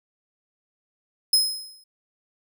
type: tone with exponential decay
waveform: sawtooth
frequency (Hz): 5120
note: D#8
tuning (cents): +49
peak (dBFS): -11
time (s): 1.33-1.84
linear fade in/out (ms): 5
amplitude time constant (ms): 110
effects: none